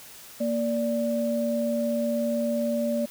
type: tone pair together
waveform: sine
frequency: 233.1 / 583.7 Hz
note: A#3 / D5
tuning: 0 / -11 cents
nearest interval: octave + major third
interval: 1589 cents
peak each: -26 dBFS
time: 0.4-3.06 s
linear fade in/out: 10 ms
effects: white hiss -46 dBFS RMS until 3.1 s